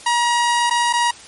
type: tone with dropouts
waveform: sawtooth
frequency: 953 Hz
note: A#5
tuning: 38 cents sharp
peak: -11 dBFS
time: 0.06-1.11 s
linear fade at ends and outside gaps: 5 ms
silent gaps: 0.698-0.708 / 0.928-0.935 s
effects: white hiss -40 dBFS RMS until 1.27 s + MP3 48 kbps